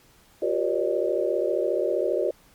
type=tone cluster; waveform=sine; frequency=355.5 / 390.3 / 476 / 553 / 606 Hz; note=F4 / G4 / A#4 / C#5 / D#5; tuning=+31 / -8 / +36 / -4 / -46 cents; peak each=-28 dBFS; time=0.42-2.31 s; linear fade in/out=5 ms; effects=pink hiss -57 dBFS RMS until 2.54 s + MP3 96 kbps